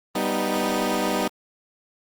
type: chord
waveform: 15% pulse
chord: G augmented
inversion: none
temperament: equal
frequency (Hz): 196 / 246.9 / 311.1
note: G3 / B3 / D#4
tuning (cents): 0 / 0 / 0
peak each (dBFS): -20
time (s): 0.15-1.28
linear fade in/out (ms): 5
effects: Opus 24 kbps